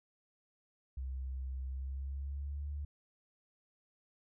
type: tone with pitch glide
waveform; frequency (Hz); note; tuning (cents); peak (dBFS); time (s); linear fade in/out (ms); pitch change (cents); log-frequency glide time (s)
sine; 65.41 to 72.58; C2 to D2; 0 to -20; -37; 0.97-2.85; 5; +180; 1.67-2.69
effects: none